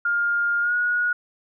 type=tone with pitch glide; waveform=sine; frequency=1410 to 1450.5 Hz; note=F6 to F#6; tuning=+16 to -35 cents; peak=-19 dBFS; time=0.05-1.13 s; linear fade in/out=5 ms; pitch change=+49 cents; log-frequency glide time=0.61-0.74 s; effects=none